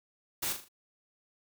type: noise with echo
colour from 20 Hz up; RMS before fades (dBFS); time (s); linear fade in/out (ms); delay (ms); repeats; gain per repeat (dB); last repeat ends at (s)
white; -33; 0.42-0.53; 10; 39; 4; -7; 0.686
effects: none